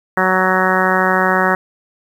harmonic tone, 186.4 Hz, F#3, 13 cents sharp, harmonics 1 / 2 / 3 / 4 / 5 / 6 / 7 / 8 / 9 / 10, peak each -21 / -21 / -21 / -21 / -21 / -21 / -21 / -21 / -21 / -21 dBFS, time 0.17-1.55 s, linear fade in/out 2 ms, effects 7-bit

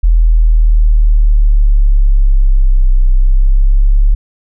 sine linear two-way sweep, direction down then up, 41.2 to 31.62 to 35.56 Hz, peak -4 dBFS, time 0.03-4.15 s, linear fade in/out 10 ms, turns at 3 s, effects none

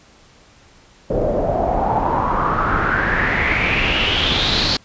pink noise with low-pass filter sweep, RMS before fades -18 dBFS, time 1.1-4.77 s, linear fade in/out 5 ms, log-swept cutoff 510 to 4500 Hz, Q 5.7, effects pink hiss -49 dBFS RMS until 4.84 s + resampled to 16000 Hz

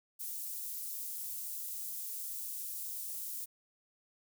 white high-pass noise, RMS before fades -41 dBFS, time 0.19-3.46 s, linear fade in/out 20 ms, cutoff 9300 Hz, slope 12 dB/octave, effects none

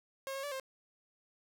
sawtooth tone with pitch steps, 540 / 544 / 577 / 530 Hz, C#5 / C#5 / D5 / C5, -45 / -33 / -31 / +22 cents, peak -34 dBFS, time 0.27-0.598 s, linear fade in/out 0 ms, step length 82 ms, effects none

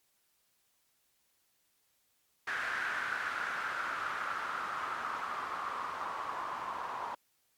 blue noise with low-pass filter sweep, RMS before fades -37 dBFS, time 2.47-7.15 s, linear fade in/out 5 ms, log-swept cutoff 1600 to 990 Hz, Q 5, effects white hiss -74 dBFS RMS until 7.57 s + MP3 96 kbps

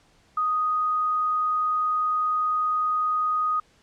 sine tone, 1245 Hz, D#6, 1 cent sharp, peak -21 dBFS, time 0.37-3.6 s, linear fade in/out 5 ms, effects pink hiss -60 dBFS RMS until 3.82 s + low-pass 7000 Hz 12 dB/octave

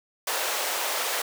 pink high-pass noise, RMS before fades -28 dBFS, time 0.27-1.22 s, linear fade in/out 5 ms, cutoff 500 Hz, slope 24 dB/octave, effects none

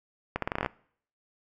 accelerating click train, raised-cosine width 0.5 ms, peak -13 dBFS, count 10, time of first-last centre 0.36-0.661 s, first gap 63 ms, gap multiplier 0.83, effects noise-tail reverb RT60 0.6 s tail -23 dB re dry

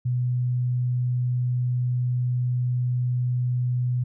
sine tone, 124.1 Hz, B2, 9 cents sharp, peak -21 dBFS, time 0.05-4.04 s, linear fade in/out 10 ms, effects none

